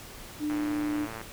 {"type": "tone", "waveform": "sine", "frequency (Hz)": 299.4, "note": "D4", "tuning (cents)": 33, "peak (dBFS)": -27, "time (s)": [0.39, 1.08], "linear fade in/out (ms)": 50}
{"type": "click train", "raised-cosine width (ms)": 0.5, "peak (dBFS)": -24, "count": 81, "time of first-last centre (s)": [0.5, 1.214], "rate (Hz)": 112}
{"effects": ["pink hiss -45 dBFS RMS until 1.32 s"]}